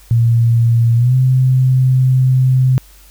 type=tone with pitch glide; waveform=sine; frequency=116.54 to 129.31 Hz; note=A#2 to C3; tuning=0 to -20 cents; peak=-8 dBFS; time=0.11-2.78 s; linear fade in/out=0 ms; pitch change=+180 cents; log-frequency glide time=0.96-1.15 s; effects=added 49 Hz sine -42 dBFS peak until 3.1 s + white hiss -46 dBFS RMS until 3.1 s